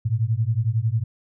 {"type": "beating tone pair", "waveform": "sine", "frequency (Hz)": [107.2, 118.2], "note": ["A2", "A#2"], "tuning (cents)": [-45, 24], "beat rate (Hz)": 11, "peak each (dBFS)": -22, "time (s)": [0.05, 1.04], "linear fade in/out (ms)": 10, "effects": []}